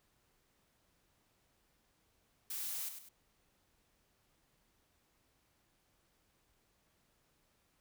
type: noise with echo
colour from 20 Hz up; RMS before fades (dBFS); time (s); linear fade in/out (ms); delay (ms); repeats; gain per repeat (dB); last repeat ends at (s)
blue; -41; 2.5-2.89; 5; 100; 2; -8; 3.09
effects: pink hiss -75 dBFS RMS until 7.8 s